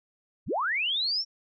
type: linear sweep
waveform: sine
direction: up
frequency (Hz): 30.87 to 5588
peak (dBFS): -25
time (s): 0.46-1.25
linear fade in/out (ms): 50
effects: none